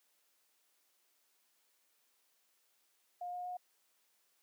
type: tone with pitch steps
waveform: sine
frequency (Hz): 711 / 716.4 / 721.8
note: F5 / F5 / F#5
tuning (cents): +31 / +44 / -43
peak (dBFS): -39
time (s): 3.21-3.57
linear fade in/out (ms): 5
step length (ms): 120
effects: white hiss -75 dBFS RMS until 4.42 s + high-pass 300 Hz 12 dB/octave